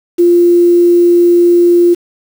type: tone with quantisation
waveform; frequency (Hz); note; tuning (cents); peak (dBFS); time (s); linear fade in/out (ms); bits
sine; 347.7; F4; -8; -4; 0.18-1.95; 20; 5
effects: none